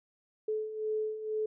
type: beating tone pair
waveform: sine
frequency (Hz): 430.4 / 432.5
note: A4 / A4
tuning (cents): -38 / -30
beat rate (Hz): 2.1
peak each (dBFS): -38 / -32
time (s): 0.48-1.46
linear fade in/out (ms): 5
effects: none